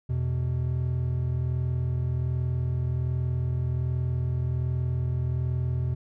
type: tone pair together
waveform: triangle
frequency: 84.82 / 126.1 Hz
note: E2 / B2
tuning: +50 / +36 cents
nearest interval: perfect fifth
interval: 686 cents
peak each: -27 / -24 dBFS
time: 0.09-5.95 s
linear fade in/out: 10 ms
effects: none